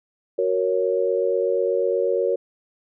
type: chord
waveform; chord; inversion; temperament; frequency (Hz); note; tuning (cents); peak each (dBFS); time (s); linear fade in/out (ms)
sine; F# major; none; equal; 370 / 466.2 / 554.4; F#4 / A#4 / C#5; 0 / 0 / 0; -24 / -22 / -23; 0.38-2.36; 10
effects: none